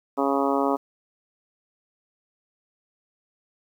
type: harmonic tone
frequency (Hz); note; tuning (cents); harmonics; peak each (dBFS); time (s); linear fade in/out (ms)
138.59; C#3; 0; 2 / 3 / 4 / 5 / 6 / 7 / 8 / 9; -25 / -27 / -28 / -29 / -30 / -30 / -31 / -32; 0.17-0.77; 20
effects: 9-bit